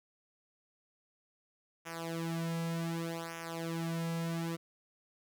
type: tone with flanger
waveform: sawtooth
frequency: 166 Hz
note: E3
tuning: 12 cents sharp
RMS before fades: -37 dBFS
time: 1.85-4.57 s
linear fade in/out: 20 ms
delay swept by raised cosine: 0.23 to 2.73 ms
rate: 0.66 Hz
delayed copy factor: -0.95
effects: none